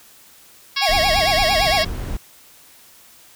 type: harmonic tone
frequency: 552 Hz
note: C#5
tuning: 7 cents flat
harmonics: 2 / 3 / 4 / 5 / 6 / 7 / 8 / 9 / 10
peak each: -28 / -29 / -25 / -28 / -26 / -29 / -28 / -26 / -29 dBFS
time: 0.76-1.85 s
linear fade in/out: 10 ms
type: tone with vibrato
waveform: square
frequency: 710 Hz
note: F5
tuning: 28 cents sharp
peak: -18 dBFS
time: 0.81-1.84 s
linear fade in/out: 20 ms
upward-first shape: sine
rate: 8.8 Hz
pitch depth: 240 cents each way
type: noise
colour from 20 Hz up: brown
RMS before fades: -26 dBFS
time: 0.89-2.17 s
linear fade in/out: 5 ms
effects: white hiss -48 dBFS RMS until 3.35 s